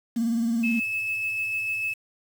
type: tone with vibrato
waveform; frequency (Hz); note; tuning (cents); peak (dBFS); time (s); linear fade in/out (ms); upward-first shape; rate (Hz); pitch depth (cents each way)
sine; 231; A#3; -16; -21; 0.16-0.8; 10; sine; 19; 59
type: tone with tremolo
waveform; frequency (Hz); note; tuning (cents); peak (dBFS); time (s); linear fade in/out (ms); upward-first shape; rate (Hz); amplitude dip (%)
sine; 2600; E7; -24; -24; 0.63-1.94; 10; sine; 6.7; 25
effects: tanh soft clip ceiling -14 dBFS + 7-bit